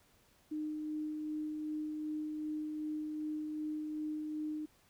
sine tone with tremolo, 305.9 Hz, D#4, 29 cents flat, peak -35 dBFS, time 0.51-4.66 s, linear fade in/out 10 ms, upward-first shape sine, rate 2.6 Hz, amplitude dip 25%, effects pink hiss -68 dBFS RMS until 4.89 s

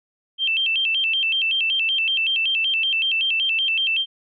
sine tone with vibrato, 2900 Hz, F#7, 35 cents flat, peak -18 dBFS, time 0.38-4.06 s, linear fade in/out 50 ms, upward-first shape square, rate 5.3 Hz, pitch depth 150 cents each way, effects none

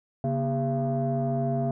sine tone cluster, 137.5 / 237.8 / 400.6 / 678 Hz, C#3 / A#3 / G4 / E5, -14 / +35 / +38 / +49 cents, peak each -26 / -29 / -33 / -28 dBFS, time 0.24-1.71 s, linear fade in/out 2 ms, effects tanh soft clip ceiling -18 dBFS

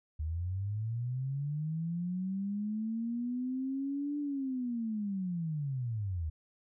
sine linear two-way sweep, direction up then down, 74.8 to 293.7 to 74.8 Hz, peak -32 dBFS, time 0.19-6.3 s, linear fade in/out 10 ms, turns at 4.19 s, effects none

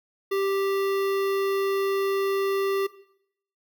square tone with notch filter, 392 Hz, G4, in tune, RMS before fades -25 dBFS, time 0.31-2.87 s, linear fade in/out 10 ms, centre 7500 Hz, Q 0.82, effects noise-tail reverb RT60 0.7 s tail -17 dB re dry

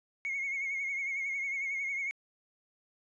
triangle tone with vibrato, 2184 Hz, C#7, 26 cents flat, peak -29 dBFS, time 0.25-2.11 s, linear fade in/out 0 ms, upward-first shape triangle, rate 11 Hz, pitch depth 62 cents each way, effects tanh soft clip ceiling -28 dBFS + resampled to 22050 Hz

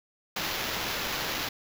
blue noise with sample-and-hold, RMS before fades -32 dBFS, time 0.36-1.49 s, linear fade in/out 5 ms, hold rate 8820 Hz, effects none

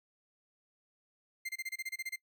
40% pulse tone bursts, 2093 Hz, C7, in tune, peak -35 dBFS, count 11, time 1.45-2.161 s, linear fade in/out 10 ms, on 41 ms, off 26 ms, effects noise-tail reverb RT60 0.1 s tail -22 dB re dry

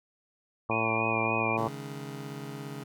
harmonic tone, 112.4 Hz, A2, 37 cents sharp, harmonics 1 / 2 / 3 / 4 / 5 / 6 / 7 / 8 / 9 / 10, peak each -36 / -36 / -36 / -36 / -36 / -36 / -36 / -36 / -36 / -36 dBFS, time 0.69-1.68 s, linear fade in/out 5 ms
sine tone with vibrato, 2438 Hz, D#7, 36 cents flat, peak -30 dBFS, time 0.71-1.57 s, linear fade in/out 5 ms, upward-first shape sine, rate 3.5 Hz, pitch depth 41 cents each way
25% pulse chord, C# suspended second, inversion none, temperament just, 138.59 / 155.92 / 207.9 Hz, C#3 / D#3 / G#3, 0 / +4 / +2 cents, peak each -36 / -40 / -41 dBFS, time 1.57-2.84 s, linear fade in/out 10 ms
effects none

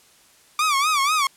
sawtooth tone with vibrato, 1174.7 Hz, D6, in tune, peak -14 dBFS, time 0.59-1.27 s, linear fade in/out 2 ms, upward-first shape sine, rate 4.1 Hz, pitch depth 140 cents each way, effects white hiss -54 dBFS RMS until 1.36 s + low-pass 11000 Hz 12 dB/octave

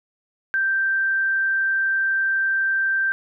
sine tone, 1568 Hz, G6, in tune, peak -18 dBFS, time 0.54-3.12 s, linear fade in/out 0 ms, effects none

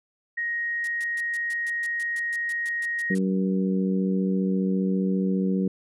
sine tone, 1877 Hz, A#6, 11 cents sharp, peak -25 dBFS, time 0.37-3.15 s, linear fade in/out 10 ms
blue noise bursts, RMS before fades -38 dBFS, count 15, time 0.84-3.185 s, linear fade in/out 2 ms, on 35 ms, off 130 ms
harmonic tone, 94.8 Hz, F#2, 43 cents sharp, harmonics 2 / 3 / 4 / 5, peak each -22 / -31 / -32 / -33 dBFS, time 3.1-5.68 s, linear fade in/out 5 ms
effects resampled to 24000 Hz

